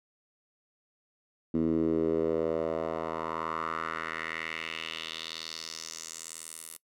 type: tone with band-pass filter sweep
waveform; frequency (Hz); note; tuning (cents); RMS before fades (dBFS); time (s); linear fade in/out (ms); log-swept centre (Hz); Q
10% pulse; 81; E2; -30; -33; 1.54-6.77; 5; 270 to 11000; 2.9
effects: noise-tail reverb RT60 0.1 s tail -22 dB re dry